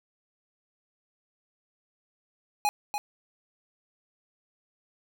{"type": "tone with echo", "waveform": "square", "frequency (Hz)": 830.6, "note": "G#5", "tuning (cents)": 0, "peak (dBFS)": -23, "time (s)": [2.65, 2.69], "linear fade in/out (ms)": 0, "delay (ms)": 290, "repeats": 1, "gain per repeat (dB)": -6, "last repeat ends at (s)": 2.98, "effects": []}